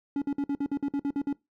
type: tone bursts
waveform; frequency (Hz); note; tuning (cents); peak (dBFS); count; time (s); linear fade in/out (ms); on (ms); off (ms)
triangle; 282.2; C#4; +31; -23; 11; 0.16-1.328; 2; 58; 53
effects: noise-tail reverb RT60 0.2 s tail -21 dB re dry